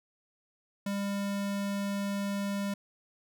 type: tone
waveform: square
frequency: 200 Hz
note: G3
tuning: 35 cents sharp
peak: -31 dBFS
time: 0.86-2.74 s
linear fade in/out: 5 ms
effects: none